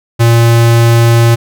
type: tone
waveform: square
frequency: 116.54 Hz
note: A#2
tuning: in tune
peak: -5 dBFS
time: 0.19-1.36 s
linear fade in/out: 20 ms
effects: none